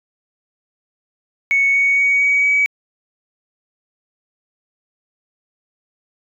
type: tone with pitch steps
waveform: sine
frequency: 2217 / 2231 / 2245 / 2260 / 2274 Hz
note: C#7 / C#7 / C#7 / C#7 / C#7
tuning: 0 / +11 / +21 / +33 / +44 cents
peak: -11 dBFS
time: 1.51-2.66 s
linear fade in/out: 0 ms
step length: 230 ms
effects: tanh soft clip ceiling -7 dBFS